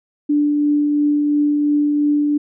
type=tone with tremolo; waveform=sine; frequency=293.7 Hz; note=D4; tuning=in tune; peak=-12 dBFS; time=0.29-2.38 s; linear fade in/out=10 ms; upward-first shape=triangle; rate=2.9 Hz; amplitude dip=25%; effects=none